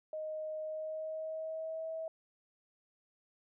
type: tone with pitch glide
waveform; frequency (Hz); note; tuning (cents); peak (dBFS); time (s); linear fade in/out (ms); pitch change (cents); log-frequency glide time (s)
sine; 622.3 to 645.4; D#5 to E5; 0 to -37; -37; 0.13-2.08; 2; +63; 0.62-1.88
effects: none